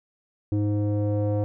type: tone with low-pass filter sweep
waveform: square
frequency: 103.83 Hz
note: G#2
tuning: in tune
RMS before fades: -24 dBFS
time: 0.52-1.44 s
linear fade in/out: 0 ms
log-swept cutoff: 360 to 580 Hz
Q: 2.9
effects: none